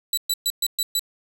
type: tone bursts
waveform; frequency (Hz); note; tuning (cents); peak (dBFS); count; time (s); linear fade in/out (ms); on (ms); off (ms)
20% pulse; 3951; B7; 0; -14; 6; 0.13-0.994; 2; 44; 120
effects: none